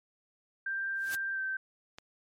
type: tone with pitch glide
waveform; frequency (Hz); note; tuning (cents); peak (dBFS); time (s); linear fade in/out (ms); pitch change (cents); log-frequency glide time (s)
sine; 1579 to 1552.8; G6 to G6; +12 to -17; -31; 0.66-1.57; 5; -29; 1.32-1.4
type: noise with exponential growth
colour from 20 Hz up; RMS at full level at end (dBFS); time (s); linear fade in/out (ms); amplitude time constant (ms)
white; -36; 0.95-1.15; 0; 43
type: click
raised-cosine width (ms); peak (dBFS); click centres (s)
0.2; -27; 1.985
effects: MP3 64 kbps